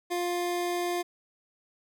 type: tone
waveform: 25% pulse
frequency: 351.4 Hz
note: F4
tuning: 11 cents sharp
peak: -24 dBFS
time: 0.1-1.03 s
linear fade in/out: 20 ms
effects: none